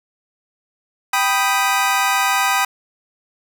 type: chord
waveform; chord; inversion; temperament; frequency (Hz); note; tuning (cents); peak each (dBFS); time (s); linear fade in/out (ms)
25% pulse; G augmented; none; equal; 784 / 987.8 / 1244.5; G5 / B5 / D#6; 0 / 0 / 0; -16; 1.13-2.65; 5
effects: none